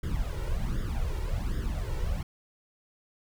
brown noise with flanger, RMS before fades -30 dBFS, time 0.03-2.23 s, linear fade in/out 5 ms, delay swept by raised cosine 0.58 to 2.18 ms, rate 1.3 Hz, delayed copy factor +0.8, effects none

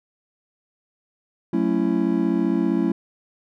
triangle chord, F# minor seventh, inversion none, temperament just, 185 / 222 / 277.5 / 333 Hz, F#3 / A3 / C#4 / E4, 0 / +16 / +2 / +18 cents, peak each -23 / -22 / -22 / -21 dBFS, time 1.53-2.92 s, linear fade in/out 5 ms, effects none

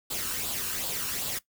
white noise with flanger, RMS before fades -32 dBFS, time 0.1-1.39 s, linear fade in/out 10 ms, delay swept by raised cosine 0.24 to 0.75 ms, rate 2.6 Hz, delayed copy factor +0.55, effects noise-tail reverb RT60 0.1 s tail -17 dB re dry

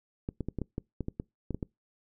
clicks, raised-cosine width 3 ms, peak -20 dBFS, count 12, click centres 0.289 / 0.407 / 0.486 / 0.587 / 0.617 / 0.781 / 1.007 / 1.084 / 1.199 / 1.507 / 1.546 / 1.628 s, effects noise-tail reverb RT60 0.2 s tail -25 dB re dry

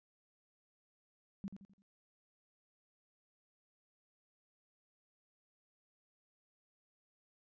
sine tone with echo, 196 Hz, G3, in tune, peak -38 dBFS, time 1.44-1.48 s, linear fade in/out 0 ms, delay 85 ms, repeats 4, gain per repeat -8 dB, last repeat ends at 1.82 s, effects resampled to 16000 Hz

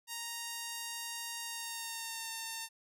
5% pulse tone with pitch glide, 932.3 to 906.8 Hz, A#5 to A#5, 0 to -48 cents, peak -27 dBFS, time 0.07-2.69 s, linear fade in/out 50 ms, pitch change -48 cents, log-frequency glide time 1.42-2.33 s, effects none

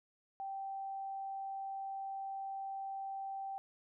sine tone, 780 Hz, G5, 9 cents flat, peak -39 dBFS, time 0.4-3.58 s, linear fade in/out 0 ms, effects none

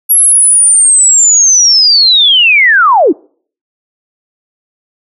sine linear sweep, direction down, 11390 to 245.7 Hz, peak -3 dBFS, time 0.09-3.13 s, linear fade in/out 20 ms, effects noise-tail reverb RT60 0.5 s tail -26 dB re dry

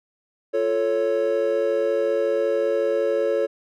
triangle chord, F augmented, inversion none, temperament equal, 349.2 / 440 / 554.4 Hz, F4 / A4 / C#5, 0 / 0 / 0 cents, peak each -26 / -21 / -20 dBFS, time 0.53-3.47 s, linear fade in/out 20 ms, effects none

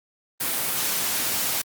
white noise, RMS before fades -25 dBFS, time 0.4-1.62 s, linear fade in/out 10 ms, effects high-pass 100 Hz 12 dB/octave + Opus 32 kbps

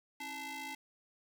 sawtooth ring-modulated tone, 595 Hz, D5, 22 cents sharp, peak -34 dBFS, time 0.2-0.75 s, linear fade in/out 5 ms, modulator 1460 Hz, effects none

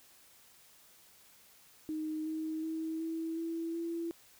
sine tone with pitch steps, 311.1 / 315.8 / 320.6 / 325.4 / 330.4 / 335.4 Hz, D#4 / D#4 / E4 / E4 / E4 / E4, 0 / +26 / -48 / -22 / +4 / +30 cents, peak -34 dBFS, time 1.89-4.11 s, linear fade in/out 0 ms, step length 370 ms, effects white hiss -61 dBFS RMS until 4.39 s

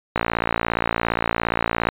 click train, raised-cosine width 0.5 ms, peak -4 dBFS, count 100, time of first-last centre 0.16-1.888 s, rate 57.3 Hz, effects resampled to 8000 Hz

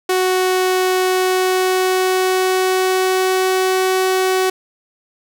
sawtooth tone with pitch glide, 370.6 to 374.9 Hz, F#4 to F#4, +3 to +23 cents, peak -10 dBFS, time 0.09-4.5 s, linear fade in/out 5 ms, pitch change +20 cents, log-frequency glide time 0.97-3.67 s, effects none

